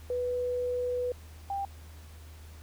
sine tone pair in turn, 493.9 / 792.8 Hz, B4 / G5, 0 / +19 cents, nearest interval minor sixth, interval 819 cents, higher second, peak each -28 / -30 dBFS, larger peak first, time 0.1-1.12 / 1.5-1.65 s, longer first, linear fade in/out 2 ms, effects added 78 Hz sine -46 dBFS peak until 2.62 s + pink hiss -56 dBFS RMS until 2.62 s

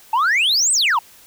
sine exponential two-way sweep, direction up then down, 855 to 8660 to 855 Hz, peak -11 dBFS, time 0.13-0.99 s, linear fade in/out 5 ms, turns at 0.72 s, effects tanh soft clip ceiling -13 dBFS + white hiss -47 dBFS RMS until 1.26 s

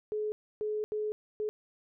sine tone bursts at uneven times, 425.4 Hz, G#4, 42 cents sharp, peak -30 dBFS, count 4, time 0.12-0.32 / 0.61-0.84 / 0.92-1.12 / 1.4-1.49 s, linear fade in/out 0 ms, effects none

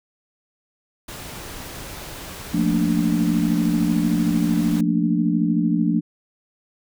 pink noise, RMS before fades -35 dBFS, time 1.08-4.81 s, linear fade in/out 5 ms
sine chord, Bb major seventh, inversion second, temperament equal, 174.61 / 220 / 233.1 / 293.7 Hz, F3 / A3 / Bb3 / D4, 0 / 0 / 0 / 0 cents, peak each -21 / -23 / -24 / -22 dBFS, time 2.53-6.01 s, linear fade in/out 20 ms
effects none

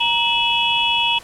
sine tone cluster, 935 / 2597 / 2944 / 3354 Hz, A#5 / E7 / F#7 / G#7, +5 / -26 / -9 / +16 cents, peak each -21 dBFS, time 0-1.19 s, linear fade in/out 10 ms, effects pink hiss -42 dBFS RMS until 1.23 s + low-pass 11000 Hz 12 dB/octave

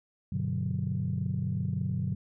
sine chord, G major seventh, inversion none, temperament equal, 98 / 123.47 / 146.83 / 185 Hz, G2 / B2 / D3 / F#3, 0 / 0 / 0 / 0 cents, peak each -33 dBFS, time 0.32-2.15 s, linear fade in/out 5 ms, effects tanh soft clip ceiling -20 dBFS

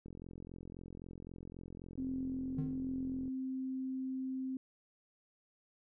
click train, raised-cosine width 3 ms, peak -36 dBFS, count 142, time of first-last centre 0.06-3.279 s, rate 43.8 Hz
sine tone, 261.6 Hz, C4, in tune, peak -36 dBFS, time 1.98-4.57 s, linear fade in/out 2 ms
triangle tone with exponential decay, 151.8 Hz, D#3, 42 cents flat, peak -30 dBFS, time 2.58-2.91 s, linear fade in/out 5 ms, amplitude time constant 71 ms
effects none

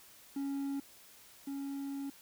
triangle tone pair in turn, 277.4 / 277.4 Hz, C#4 / C#4, +1 / +1 cents, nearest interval unison, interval 0 cents, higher neither, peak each -32 / -35 dBFS, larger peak first, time 0.36-0.8 / 1.47-2.1 s, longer second, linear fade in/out 5 ms, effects white hiss -58 dBFS RMS until 2.21 s

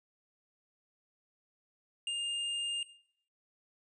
square tone, 2814 Hz, F7, 12 cents sharp, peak -33 dBFS, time 2.07-2.83 s, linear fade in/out 2 ms, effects noise-tail reverb RT60 0.6 s tail -18 dB re dry + resampled to 22050 Hz

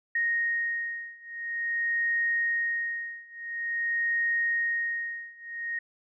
sine beating tone pair, 1864.7 / 1865.18 Hz, A#6 / A#6, 0 / 0 cents, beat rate 0.48 Hz, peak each -30 / -29 dBFS, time 0.15-5.79 s, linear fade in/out 5 ms, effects none

